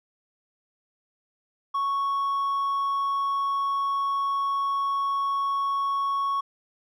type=tone with hard clipping; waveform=sine; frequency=1108.7 Hz; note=C#6; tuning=in tune; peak=-24 dBFS; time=1.74-6.41 s; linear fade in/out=10 ms; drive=2 dB; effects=none